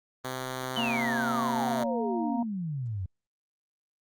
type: tone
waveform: 5% pulse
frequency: 129.3 Hz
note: C3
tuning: 20 cents flat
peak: -21 dBFS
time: 0.24-1.84 s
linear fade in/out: 10 ms
type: exponential sweep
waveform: sine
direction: down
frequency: 3094 to 88.2 Hz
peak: -30 dBFS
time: 0.76-3.06 s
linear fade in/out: 5 ms
type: harmonic tone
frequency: 233.1 Hz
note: A#3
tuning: in tune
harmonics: 1 / 3 / 4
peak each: -30 / -35 / -36 dBFS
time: 0.77-2.43 s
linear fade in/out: 5 ms
effects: Opus 32 kbps